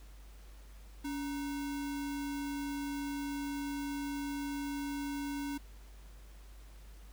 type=tone with sample-and-hold; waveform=sine; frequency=283.4 Hz; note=C#4; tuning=38 cents sharp; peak=-35 dBFS; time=1.04-5.58 s; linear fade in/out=10 ms; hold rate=1225 Hz; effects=added 50 Hz sine -50 dBFS peak until 7.12 s + pink hiss -62 dBFS RMS until 7.12 s